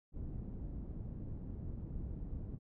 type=low-pass noise; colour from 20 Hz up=pink; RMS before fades=-43 dBFS; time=0.12-2.59 s; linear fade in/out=50 ms; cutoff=210 Hz; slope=12 dB/octave; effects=none